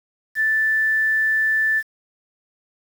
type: tone with quantisation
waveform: sine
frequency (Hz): 1760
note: A6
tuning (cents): 0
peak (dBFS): -16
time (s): 0.35-1.83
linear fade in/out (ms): 50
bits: 7
effects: none